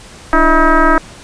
sine tone with frequency modulation, 650 Hz, E5, 24 cents flat, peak -6 dBFS, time 0.33-0.98 s, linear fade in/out 0 ms, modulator 315 Hz, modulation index 3.1, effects pink hiss -36 dBFS RMS until 1.23 s + resampled to 22050 Hz

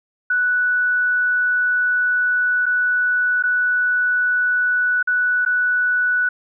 sine tone with dropouts, 1480 Hz, F#6, in tune, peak -15 dBFS, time 0.3-6.29 s, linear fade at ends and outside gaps 5 ms, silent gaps 2.658-2.663 / 3.426-3.436 / 5.028-5.073 / 5.451-5.461 s, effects none

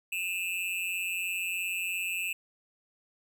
square tone with amplitude modulation, 2637 Hz, E7, in tune, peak -27 dBFS, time 0.12-2.33 s, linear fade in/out 5 ms, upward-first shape sine, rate 183 Hz, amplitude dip 95%, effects none

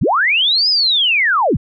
sine linear two-way sweep, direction up then down, 55 to 5140 to 55 Hz, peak -11 dBFS, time 0.01-1.57 s, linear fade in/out 10 ms, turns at 0.69 s, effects none

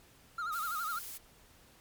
triangle tone with vibrato, 1318.5 Hz, E6, in tune, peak -32 dBFS, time 0.38-0.99 s, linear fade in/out 5 ms, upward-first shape sine, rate 12 Hz, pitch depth 120 cents each way
blue noise, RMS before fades -44 dBFS, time 0.52-1.18 s, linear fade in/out 10 ms
effects pink hiss -61 dBFS RMS until 1.8 s + MP3 96 kbps

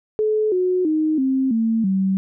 sine tone with pitch steps, 430 / 365.8 / 311.2 / 264.7 / 225.2 / 191.54 Hz, A4 / F#4 / D#4 / C4 / A3 / G3, -40 / -20 / 0 / +20 / +40 / -40 cents, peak -16 dBFS, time 0.19-2.17 s, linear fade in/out 0 ms, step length 330 ms, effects none

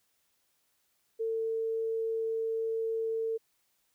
sine tone, 449.4 Hz, A4, 37 cents sharp, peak -29 dBFS, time 1.19-3.38 s, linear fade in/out 20 ms, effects white hiss -74 dBFS RMS until 3.94 s

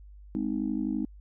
sine chord, Ab major, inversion none, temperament just, 207.7 / 259.6 / 311.5 Hz, Ab3 / C4 / Eb4, 0 / -13 / +2 cents, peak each -31 dBFS, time 0.35-1.05 s, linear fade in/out 0 ms, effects tanh soft clip ceiling -18 dBFS + added 50 Hz sine -46 dBFS peak until 1.2 s

